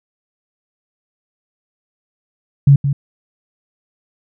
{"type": "tone with echo", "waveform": "sine", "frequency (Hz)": 140.1, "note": "C#3", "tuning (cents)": 19, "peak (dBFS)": -4, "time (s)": [2.67, 2.76], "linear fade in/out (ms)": 5, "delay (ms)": 170, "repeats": 1, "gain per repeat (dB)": -9, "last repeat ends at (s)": 2.93, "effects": []}